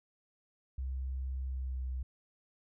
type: tone with pitch glide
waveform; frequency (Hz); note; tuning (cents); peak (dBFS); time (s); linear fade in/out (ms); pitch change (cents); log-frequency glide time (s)
sine; 65.41 to 64.03; C2 to C2; 0 to -37; -34; 0.78-2.03; 5; -37; 1.44-1.89
effects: none